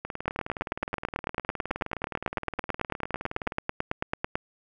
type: two click trains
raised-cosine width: 0.5 ms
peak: -18 / -11 dBFS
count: 68 / 38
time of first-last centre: 0.05-3.522 / 0.28-4.355 s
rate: 19.3 / 9.08 Hz
effects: none